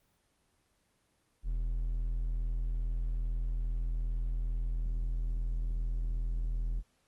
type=tone; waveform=triangle; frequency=41.2 Hz; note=E1; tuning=in tune; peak=-28 dBFS; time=1.43-6.83 s; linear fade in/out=50 ms; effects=pink hiss -73 dBFS RMS until 7.07 s + Opus 24 kbps